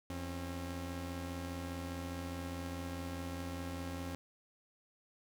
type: tone pair together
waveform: sawtooth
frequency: 84.89 / 269.5 Hz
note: F2 / C#4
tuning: -49 / -49 cents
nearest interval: octave + minor sixth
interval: 2000 cents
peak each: -38 / -39 dBFS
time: 0.1-4.15 s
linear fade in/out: 0 ms
effects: none